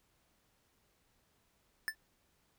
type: tone with exponential decay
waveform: square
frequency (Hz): 1760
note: A6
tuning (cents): 0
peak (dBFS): -29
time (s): 1.88-1.95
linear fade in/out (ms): 0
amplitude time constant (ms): 15
effects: pink hiss -74 dBFS RMS until 2.58 s